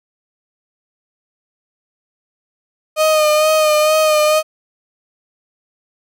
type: tone with vibrato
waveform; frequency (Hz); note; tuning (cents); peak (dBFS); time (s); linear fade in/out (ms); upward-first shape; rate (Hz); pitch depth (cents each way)
35% pulse; 616; D#5; -17; -9; 2.96-4.43; 50; sine; 2.2; 31
effects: none